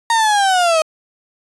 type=linear sweep; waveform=35% pulse; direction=down; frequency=932.3 to 622.3 Hz; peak=-10 dBFS; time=0.1-0.82 s; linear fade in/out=2 ms; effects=resampled to 24000 Hz